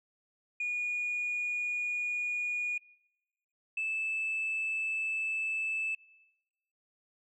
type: tone pair in turn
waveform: sine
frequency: 2446 / 2627 Hz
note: D#7 / E7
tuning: -30 / -7 cents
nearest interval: minor second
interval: 123 cents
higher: second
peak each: -29 / -29 dBFS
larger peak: neither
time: 0.6-2.78 / 3.77-5.95 s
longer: neither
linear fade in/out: 5 ms
effects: noise-tail reverb RT60 1.0 s tail -23 dB re dry + tanh soft clip ceiling -27 dBFS